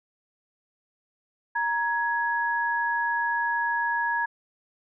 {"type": "tone pair together", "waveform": "sine", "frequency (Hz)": [938, 1671.3], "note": ["A#5", "G#6"], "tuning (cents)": [11, 10], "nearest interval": "minor seventh", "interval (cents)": 999, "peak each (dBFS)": -26, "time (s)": [1.55, 4.26], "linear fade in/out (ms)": 10, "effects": []}